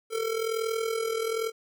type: tone with amplitude modulation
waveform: square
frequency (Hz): 450.1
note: A4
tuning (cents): +39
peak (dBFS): -25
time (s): 0.1-1.52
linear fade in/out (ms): 50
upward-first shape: sine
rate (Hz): 41.1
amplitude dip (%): 65
effects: none